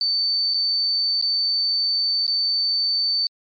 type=tone with dropouts; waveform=sine; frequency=4546 Hz; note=C#8; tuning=43 cents sharp; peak=-18 dBFS; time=0.01-3.27 s; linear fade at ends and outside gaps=1 ms; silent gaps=0.538-0.543 / 1.214-1.224 / 2.267-2.278 s; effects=MP3 64 kbps